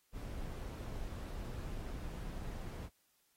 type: noise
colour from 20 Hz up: brown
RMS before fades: -43 dBFS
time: 0.12-2.9 s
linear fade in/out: 50 ms
effects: white hiss -75 dBFS RMS until 3.36 s + AAC 48 kbps